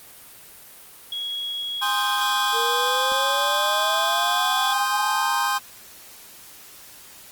sine tone with pitch glide, 3322 to 3411 Hz, G#7 to G#7, 0 to +46 cents, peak -26 dBFS, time 1.12-4.73 s, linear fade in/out 2 ms, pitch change +46 cents, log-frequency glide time 1.79-3.09 s
square chord, Ab major seventh, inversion none, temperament equal with one note detuned, 819.2 / 1046.5 / 1244.5 / 1568 Hz, Ab5 / C6 / Eb6 / G6, -24 / 0 / 0 / 0 cents, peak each -28 / -25 / -30 / -28 dBFS, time 1.81-5.59 s, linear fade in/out 20 ms
sine exponential sweep, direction up, 456.2 to 954 Hz, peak -27 dBFS, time 2.52-5.5 s, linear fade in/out 50 ms
clicks, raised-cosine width 2 ms, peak -30 dBFS, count 2, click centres 3.118 / 3.122 s
effects white hiss -45 dBFS RMS until 7.31 s + Opus 32 kbps

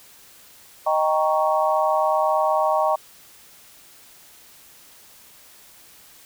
sine chord, Eb dominant seventh, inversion none, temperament equal, 622.3 / 784 / 932.3 / 1108.7 Hz, Eb5 / G5 / Bb5 / Db6, 0 / 0 / 0 / 0 cents, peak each -21 / -23 / -24 / -24 dBFS, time 0.86-2.96 s, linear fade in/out 10 ms, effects white hiss -49 dBFS RMS until 6.25 s

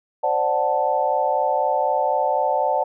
sine chord, D dominant seventh, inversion third, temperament equal, 523.3 / 587.3 / 740 / 880 Hz, C5 / D5 / F#5 / A5, 0 / 0 / 0 / 0 cents, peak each -25 / -23 / -23 / -22 dBFS, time 0.23-2.84 s, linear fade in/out 10 ms, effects none

